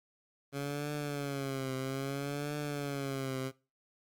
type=tone with vibrato; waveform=15% pulse; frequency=139.4 Hz; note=C#3; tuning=10 cents sharp; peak=-28 dBFS; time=0.52-3.52 s; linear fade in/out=50 ms; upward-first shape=triangle; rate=0.61 Hz; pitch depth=110 cents each way; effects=noise-tail reverb RT60 0.3 s tail -21 dB re dry + Opus 48 kbps